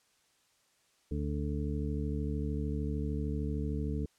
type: harmonic tone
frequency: 73.2 Hz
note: D2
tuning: 5 cents flat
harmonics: 1 / 2 / 3 / 4 / 6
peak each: -34 / -37 / -39 / -40 / -42 dBFS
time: 1.11-4.06 s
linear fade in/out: 5 ms
effects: white hiss -70 dBFS RMS until 4.18 s + low-pass 9000 Hz 12 dB/octave